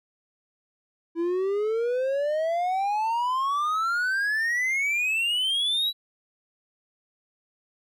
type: exponential sweep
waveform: triangle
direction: up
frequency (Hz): 329.6 to 3951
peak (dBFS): -21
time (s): 1.15-5.93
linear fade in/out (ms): 50
effects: none